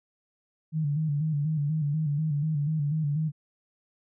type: tone with vibrato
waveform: sine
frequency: 150.7 Hz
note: D3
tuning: 45 cents sharp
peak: -24 dBFS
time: 0.72-3.32 s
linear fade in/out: 50 ms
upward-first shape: square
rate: 4.1 Hz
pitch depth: 72 cents each way
effects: none